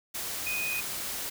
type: tone in noise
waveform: sine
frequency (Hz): 2489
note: D#7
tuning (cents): 0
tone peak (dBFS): -30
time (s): 0.46-0.81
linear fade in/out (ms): 10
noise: white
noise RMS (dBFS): -35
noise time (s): 0.14-1.3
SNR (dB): +2
effects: none